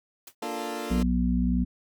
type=noise with exponential decay; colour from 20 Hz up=white; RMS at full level=-38 dBFS; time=0.27-0.35 s; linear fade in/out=5 ms; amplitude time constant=16 ms
type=chord; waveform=20% pulse; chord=Bb major seventh; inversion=none; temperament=equal; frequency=233.1 / 293.7 / 349.2 / 440 Hz; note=Bb3 / D4 / F4 / A4; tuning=0 / 0 / 0 / 0 cents; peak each=-32 dBFS; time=0.42-1.03 s; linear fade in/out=5 ms
type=harmonic tone; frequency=61.2 Hz; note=B1; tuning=15 cents flat; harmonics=1 / 3 / 4; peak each=-26 / -26 / -26 dBFS; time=0.9-1.65 s; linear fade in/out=20 ms
effects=none